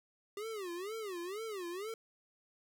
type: tone with vibrato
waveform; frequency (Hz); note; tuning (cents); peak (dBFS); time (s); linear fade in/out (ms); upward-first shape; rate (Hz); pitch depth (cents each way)
square; 393.1; G4; +5; -40; 0.37-1.94; 2; sine; 2.1; 240
effects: none